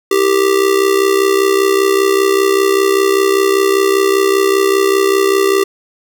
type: tone with amplitude modulation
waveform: square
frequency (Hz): 392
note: G4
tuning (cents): 0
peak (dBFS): -7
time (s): 0.11-5.64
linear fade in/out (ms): 5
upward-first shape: sine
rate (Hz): 65.1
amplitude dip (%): 70
effects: none